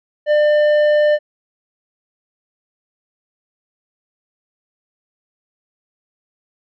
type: tone with tanh clipping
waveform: sine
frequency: 598 Hz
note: D5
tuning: 31 cents sharp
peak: -12 dBFS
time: 0.26-1.19 s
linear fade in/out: 50 ms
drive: 9 dB
effects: none